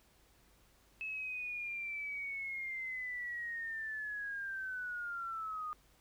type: linear sweep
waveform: sine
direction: down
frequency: 2600 to 1222 Hz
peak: -38 dBFS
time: 1.01-5.73 s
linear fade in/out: 0 ms
effects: added 50 Hz sine -70 dBFS peak until 6 s + pink hiss -68 dBFS RMS until 6 s